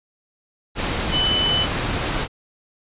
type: tone in noise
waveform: sine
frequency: 3005 Hz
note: F#7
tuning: 26 cents sharp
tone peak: -18 dBFS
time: 1.11-1.67 s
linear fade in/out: 50 ms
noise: pink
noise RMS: -23 dBFS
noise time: 0.75-2.28 s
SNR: +2 dB
effects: resampled to 8000 Hz